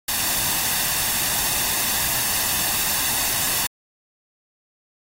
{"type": "noise with comb filter", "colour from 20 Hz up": "white", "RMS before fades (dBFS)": -22, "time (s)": [0.08, 3.67], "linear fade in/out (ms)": 5, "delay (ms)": 1.1, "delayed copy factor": 0.5, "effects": ["AAC 48 kbps"]}